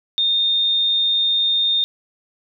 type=tone; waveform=sine; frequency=3652 Hz; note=A#7; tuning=36 cents flat; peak=-15 dBFS; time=0.18-1.84 s; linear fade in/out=0 ms; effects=none